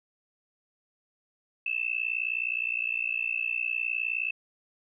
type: tone with amplitude modulation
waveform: sine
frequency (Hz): 2637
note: E7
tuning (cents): 0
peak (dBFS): -23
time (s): 1.66-4.31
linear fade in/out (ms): 5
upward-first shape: sine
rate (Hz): 59.5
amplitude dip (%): 100
effects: none